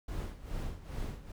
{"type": "noise with tremolo", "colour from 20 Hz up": "brown", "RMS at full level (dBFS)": -36, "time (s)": [0.08, 1.32], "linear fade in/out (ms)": 5, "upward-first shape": "sine", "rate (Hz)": 2.4, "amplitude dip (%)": 80, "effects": []}